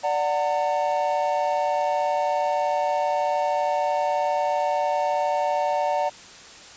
triangle chord, D augmented, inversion none, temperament equal with one note detuned, 587.3 / 740 / 909.5 Hz, D5 / F#5 / A#5, 0 / 0 / -43 cents, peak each -23 / -23 / -24 dBFS, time 0.03-6.1 s, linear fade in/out 20 ms, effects white hiss -44 dBFS RMS until 6.76 s + resampled to 16000 Hz

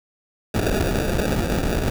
pink noise with sample-and-hold, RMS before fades -21 dBFS, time 0.54-1.9 s, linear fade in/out 5 ms, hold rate 1050 Hz, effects none

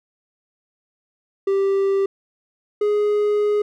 triangle tone pair in turn, 392 / 416.4 Hz, G4 / G#4, 0 / +5 cents, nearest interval minor second, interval 105 cents, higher second, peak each -14 dBFS, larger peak neither, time 1.47-2.06 / 2.81-3.62 s, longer second, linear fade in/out 5 ms, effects none

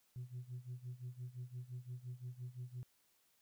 sine tone with tremolo, 124.5 Hz, B2, 14 cents sharp, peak -40 dBFS, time 0.16-2.83 s, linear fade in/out 0 ms, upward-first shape sine, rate 5.8 Hz, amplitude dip 90%, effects tanh soft clip ceiling -40 dBFS + white hiss -75 dBFS RMS until 3.41 s

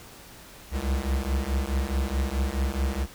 square beating tone pair, 64.8 / 69.5 Hz, C2 / C#2, -16 / +5 cents, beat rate 4.7 Hz, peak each -28 dBFS, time 0.71-3.07 s, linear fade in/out 50 ms, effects pink hiss -47 dBFS RMS until 3.14 s

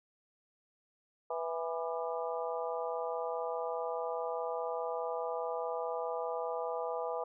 harmonic tone with a mistuned harmonic, 164.81 Hz, E3, in tune, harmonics 3 / 4 / 5 / 6 / 7, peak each -37 / -39 / -41 / -43 / -44 dBFS, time 1.3-7.24 s, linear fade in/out 5 ms, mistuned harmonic 7, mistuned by +59 cents, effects none

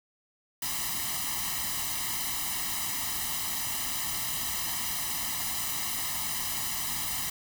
white noise with comb filter, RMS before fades -32 dBFS, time 0.62-7.3 s, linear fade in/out 5 ms, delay 1 ms, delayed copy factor +1, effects none

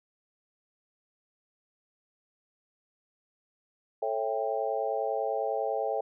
sine chord, A dominant seventh, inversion none, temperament just, 440 / 550 / 660 / 792 Hz, A4 / C#5 / E5 / G5, 0 / -14 / +2 / +18 cents, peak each -33 dBFS, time 4.02-6.01 s, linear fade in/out 5 ms, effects none

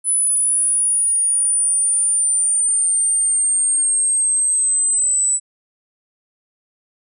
sine linear sweep, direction down, 10010 to 7930 Hz, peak -14 dBFS, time 0.04-5.4 s, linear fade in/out 50 ms, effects none

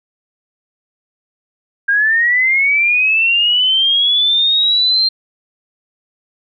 sine linear sweep, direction up, 1598 to 4186 Hz, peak -10 dBFS, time 1.88-5.09 s, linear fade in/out 10 ms, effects none

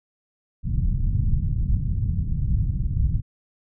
pink low-pass noise, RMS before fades -22 dBFS, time 0.63-3.22 s, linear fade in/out 50 ms, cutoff 150 Hz, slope 24 dB/octave, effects none

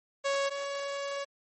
sawtooth tone pair in turn, 555 / 560.5 Hz, C#5 / C#5, +2 / +19 cents, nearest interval unison, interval 17 cents, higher second, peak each -23 / -29 dBFS, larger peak first, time 0.24-0.5 / 0.5-1.25 s, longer second, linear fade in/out 20 ms, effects MP3 32 kbps

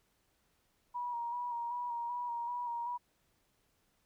sine tone with vibrato, 957 Hz, A#5, 45 cents sharp, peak -35 dBFS, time 0.94-2.98 s, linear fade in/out 20 ms, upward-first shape square, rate 2.6 Hz, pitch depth 27 cents each way, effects pink hiss -75 dBFS RMS until 4.05 s

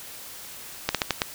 slowing click train, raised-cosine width 0.2 ms, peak -4 dBFS, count 5, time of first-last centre 0.89-1.219 s, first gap 57 ms, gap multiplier 1.25, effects white hiss -41 dBFS RMS until 1.34 s

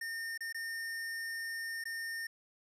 square tone with dropouts, 1821 Hz, A#6, 41 cents flat, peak -38 dBFS, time 0.01-2.27 s, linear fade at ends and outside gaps 5 ms, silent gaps 0.377-0.406 / 0.526-0.545 / 1.84-1.854 s, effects resampled to 32000 Hz + 12-bit

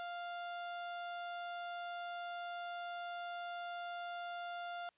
30% pulse tone, 698.5 Hz, F5, in tune, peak -39 dBFS, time 0-4.89 s, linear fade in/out 0 ms, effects white hiss -75 dBFS RMS until 4.97 s + resampled to 8000 Hz

